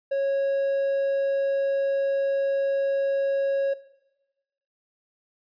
triangle tone, 550 Hz, C#5, 14 cents flat, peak -20 dBFS, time 0.11-3.74 s, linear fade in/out 10 ms, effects noise-tail reverb RT60 1.0 s tail -17 dB re dry + resampled to 11025 Hz

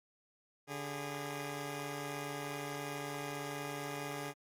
10% pulse tone pair together, 144.3 / 408.4 Hz, D3 / G#4, -30 / -29 cents, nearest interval octave + tritone, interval 1801 cents, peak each -33 / -35 dBFS, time 0.67-4.34 s, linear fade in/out 50 ms, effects AAC 64 kbps

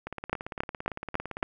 two click trains, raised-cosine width 0.5 ms, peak -11 / -20 dBFS, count 5 / 25, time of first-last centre 0.33-1.429 / 0.07-1.426 s, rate 3.64 / 17.7 Hz, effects none

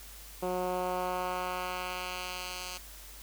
10% pulse tone with band-pass filter sweep, 181.7 Hz, F#3, 31 cents flat, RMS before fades -35 dBFS, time 0.42-2.78 s, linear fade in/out 10 ms, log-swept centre 440 to 5500 Hz, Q 0.83, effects added 50 Hz sine -50 dBFS peak until 3.22 s + white hiss -50 dBFS RMS until 3.22 s

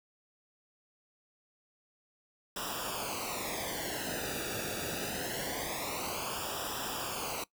pink noise with flanger, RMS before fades -37 dBFS, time 2.56-7.44 s, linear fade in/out 5 ms, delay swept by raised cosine 0.46 to 0.96 ms, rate 0.24 Hz, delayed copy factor -0.85, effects noise-tail reverb RT60 0.1 s tail -20 dB re dry

